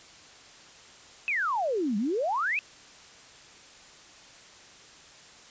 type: exponential two-way sweep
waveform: sine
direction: down then up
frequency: 2637 to 194.2 to 2637 Hz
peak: -25 dBFS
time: 1.28-2.59 s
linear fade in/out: 0 ms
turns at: 1.97 s
effects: white hiss -51 dBFS RMS until 5.5 s + resampled to 16000 Hz